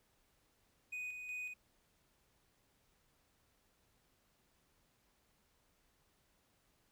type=tone with tremolo; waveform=triangle; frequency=2489 Hz; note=D#7; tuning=in tune; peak=-39 dBFS; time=0.92-1.54 s; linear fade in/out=10 ms; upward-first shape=square; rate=2.7 Hz; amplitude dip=40%; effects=pink hiss -75 dBFS RMS until 6.91 s